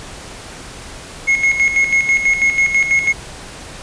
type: tone with tremolo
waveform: triangle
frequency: 2168 Hz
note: C#7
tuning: 39 cents flat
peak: -8 dBFS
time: 1.27-3.13 s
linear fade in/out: 20 ms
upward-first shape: square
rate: 6.1 Hz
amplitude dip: 60%
effects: pink hiss -33 dBFS RMS until 3.82 s + resampled to 22050 Hz